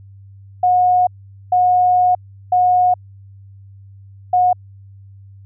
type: tone bursts at uneven times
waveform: sine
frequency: 725 Hz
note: F#5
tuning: 35 cents flat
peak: -10 dBFS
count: 4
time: 0.63-1.07 / 1.52-2.15 / 2.52-2.94 / 4.33-4.53 s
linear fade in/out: 5 ms
effects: added 98 Hz sine -38 dBFS peak until 5.45 s